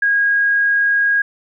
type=tone; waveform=sine; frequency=1638 Hz; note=G#6; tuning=24 cents flat; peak=-12 dBFS; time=0.02-1.22 s; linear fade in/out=5 ms; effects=none